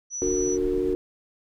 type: tone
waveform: sine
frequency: 5920 Hz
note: F#8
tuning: in tune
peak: -29 dBFS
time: 0.1-0.58 s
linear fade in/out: 50 ms
type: chord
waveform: sine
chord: D augmented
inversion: none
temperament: just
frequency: 293.7 / 367.1 / 458.9 Hz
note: D4 / F#4 / A#4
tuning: 0 / -14 / -27 cents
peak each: -29 / -24 / -28 dBFS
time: 0.22-0.95 s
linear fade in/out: 0 ms
type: noise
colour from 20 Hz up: brown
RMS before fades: -37 dBFS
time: 0.22-0.94 s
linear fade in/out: 5 ms
effects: none